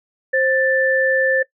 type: tone pair together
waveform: sine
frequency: 526.9 / 1765 Hz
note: C5 / A6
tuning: +12 / +5 cents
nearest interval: octave + major sixth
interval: 2093 cents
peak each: -17 dBFS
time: 0.33-1.43 s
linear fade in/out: 10 ms
effects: noise-tail reverb RT60 0.1 s tail -19 dB re dry